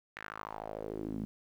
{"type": "tone with band-pass filter sweep", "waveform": "sawtooth", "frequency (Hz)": 53.4, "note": "G#1", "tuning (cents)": 49, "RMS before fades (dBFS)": -41, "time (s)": [0.16, 1.25], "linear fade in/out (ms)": 0, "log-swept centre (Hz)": [1900, 210], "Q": 3.5, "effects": ["11-bit"]}